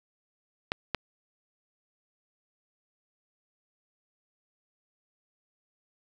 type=clicks; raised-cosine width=0.3 ms; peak=-11 dBFS; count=2; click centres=0.719 / 0.947 s; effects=8-bit